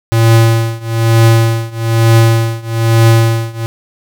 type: tone with tremolo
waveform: square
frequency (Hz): 114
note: A#2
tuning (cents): -38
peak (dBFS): -4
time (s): 0.12-3.66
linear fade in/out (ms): 0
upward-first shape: triangle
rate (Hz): 1.1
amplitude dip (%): 95
effects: none